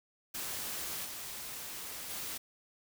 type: noise with level steps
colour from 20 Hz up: white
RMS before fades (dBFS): -39 / -43 / -40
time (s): 0.34-2.38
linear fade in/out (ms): 10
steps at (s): 1.04 / 2.09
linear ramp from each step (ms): 20
effects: none